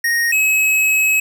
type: tone pair in turn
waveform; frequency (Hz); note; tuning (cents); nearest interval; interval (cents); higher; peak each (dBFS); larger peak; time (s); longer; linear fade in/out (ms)
square; 1864.7 / 2564; A#6 / E7; 0 / -49; tritone; 551; second; -15 / -13; second; 0.04-0.32 / 0.32-1.2; second; 5
effects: 9-bit